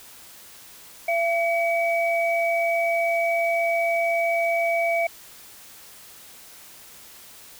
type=tone pair together; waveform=sine; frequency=676 / 2274 Hz; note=E5 / C#7; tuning=+43 / +44 cents; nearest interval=octave + major sixth; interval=2101 cents; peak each=-21 / -25 dBFS; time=1.08-5.07 s; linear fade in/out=5 ms; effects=white hiss -46 dBFS RMS until 7.59 s